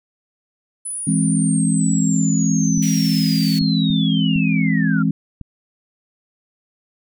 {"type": "linear sweep", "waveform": "sine", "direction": "down", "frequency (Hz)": [10030, 1343], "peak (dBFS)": -24, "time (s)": [0.85, 5.03], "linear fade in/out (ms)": 10}
{"type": "chord", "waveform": "sine", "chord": "E augmented", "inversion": "none", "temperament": "equal with one note detuned", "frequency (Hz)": [164.81, 207.7, 264.4], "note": ["E3", "G#3", "B#3"], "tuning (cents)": [0, 0, 18], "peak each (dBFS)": [-18, -19, -20], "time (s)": [1.07, 5.11], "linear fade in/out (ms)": 5}
{"type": "clicks", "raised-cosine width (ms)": 5, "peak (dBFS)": -20, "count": 5, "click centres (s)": [2.778, 3.616, 3.902, 4.361, 5.413]}
{"type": "high-pass noise", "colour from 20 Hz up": "pink", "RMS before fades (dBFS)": -33, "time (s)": [2.82, 3.59], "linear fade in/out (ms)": 5, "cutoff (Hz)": 1900, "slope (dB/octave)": 48}
{"effects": []}